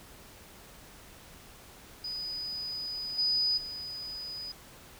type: tone with level steps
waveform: sine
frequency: 4970 Hz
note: D#8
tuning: 3 cents flat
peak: -34 / -25 / -37 dBFS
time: 2.04-4.52 s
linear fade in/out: 5 ms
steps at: 3.18 / 3.57 s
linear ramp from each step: 10 ms
effects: pink hiss -52 dBFS RMS until 4.99 s